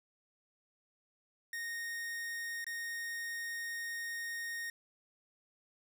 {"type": "tone with dropouts", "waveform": "45% pulse", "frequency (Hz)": 1855, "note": "A#6", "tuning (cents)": -9, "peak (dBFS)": -38, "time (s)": [1.53, 4.7], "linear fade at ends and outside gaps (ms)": 2, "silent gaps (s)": [2.644, 2.666], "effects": []}